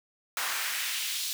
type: noise with high-pass filter sweep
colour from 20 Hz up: pink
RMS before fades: -32 dBFS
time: 0.37-1.33 s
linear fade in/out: 0 ms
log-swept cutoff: 1100 to 4100 Hz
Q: 1.4
effects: none